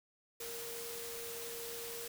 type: tone in noise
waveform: sine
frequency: 466.2 Hz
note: A#4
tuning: in tune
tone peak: -46 dBFS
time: 0.4-2.08 s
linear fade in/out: 5 ms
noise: white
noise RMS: -45 dBFS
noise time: 0.4-2.08 s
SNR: -4 dB
effects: none